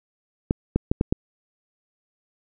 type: clicks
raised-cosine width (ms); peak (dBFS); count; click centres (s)
3; -6; 5; 0.509 / 0.76 / 0.915 / 1.011 / 1.125
effects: none